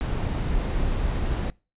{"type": "noise", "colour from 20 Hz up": "brown", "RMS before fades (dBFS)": -25, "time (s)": [0.01, 1.5], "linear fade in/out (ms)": 0, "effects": ["noise-tail reverb RT60 0.3 s tail -24 dB re dry", "resampled to 8000 Hz"]}